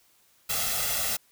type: noise with comb filter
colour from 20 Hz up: white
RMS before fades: -28 dBFS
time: 0.49-1.17 s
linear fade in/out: 10 ms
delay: 1.5 ms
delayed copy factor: +0.9
effects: white hiss -63 dBFS RMS until 1.31 s